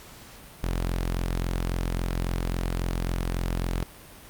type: tone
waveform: sawtooth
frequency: 43.65 Hz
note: F1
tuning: in tune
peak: -21 dBFS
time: 0.63-3.83 s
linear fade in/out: 0 ms
effects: pink hiss -47 dBFS RMS until 4.29 s + Opus 48 kbps